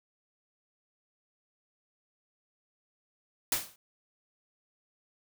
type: noise with exponential decay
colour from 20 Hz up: white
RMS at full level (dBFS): -25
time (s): 3.52-3.76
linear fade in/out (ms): 2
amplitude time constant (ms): 52
effects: none